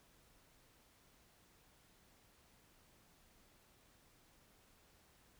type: silence
effects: pink hiss -69 dBFS RMS until 5.39 s